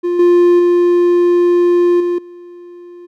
triangle tone with level steps, 350.7 Hz, F4, 7 cents sharp, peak -11 / -4 / -6 / -11 / -30 dBFS, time 0.03-3.07 s, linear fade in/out 20 ms, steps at 0.19 / 0.59 / 2 / 2.18 s, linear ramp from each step 5 ms, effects none

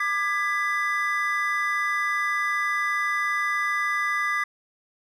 triangle chord, G# diminished, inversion second, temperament just, 1196.1 / 1661.2 / 1993.5 Hz, D6 / G#6 / B6, +31 / 0 / +16 cents, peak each -25 / -28 / -24 dBFS, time 0-4.44 s, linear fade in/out 5 ms, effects none

